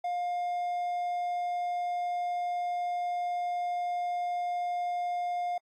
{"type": "tone", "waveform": "triangle", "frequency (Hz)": 708, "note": "F5", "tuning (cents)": 23, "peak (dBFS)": -27, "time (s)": [0.04, 5.58], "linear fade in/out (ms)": 5, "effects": ["AAC 64 kbps"]}